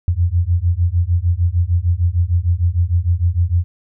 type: beating tone pair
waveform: sine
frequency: 84 / 90.6 Hz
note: E2 / F#2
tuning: +33 / -36 cents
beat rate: 6.6 Hz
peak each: -16 dBFS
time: 0.08-3.64 s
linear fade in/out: 0 ms
effects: none